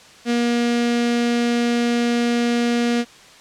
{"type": "tone with notch filter", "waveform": "sawtooth", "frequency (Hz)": 237.9, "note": "A#3", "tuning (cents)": 35, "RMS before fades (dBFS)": -19, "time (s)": [0.25, 3.05], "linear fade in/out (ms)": 50, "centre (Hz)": 1000, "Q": 1.5, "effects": ["white hiss -45 dBFS RMS until 3.4 s", "low-pass 6000 Hz 12 dB/octave"]}